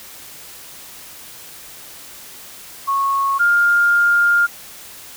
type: tone pair in turn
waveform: sine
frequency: 1100 / 1406.5 Hz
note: C#6 / F6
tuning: -14 / +12 cents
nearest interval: major third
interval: 426 cents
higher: second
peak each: -15 / -11 dBFS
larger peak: second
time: 2.87-3.39 / 3.39-4.47 s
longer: second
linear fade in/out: 20 ms
effects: white hiss -38 dBFS RMS until 5.16 s